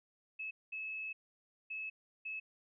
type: tone bursts at uneven times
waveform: sine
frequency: 2593 Hz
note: E7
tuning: 29 cents flat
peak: -39 dBFS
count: 4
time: 0.39-0.51 / 0.72-1.13 / 1.7-1.9 / 2.25-2.4 s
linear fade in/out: 10 ms
effects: none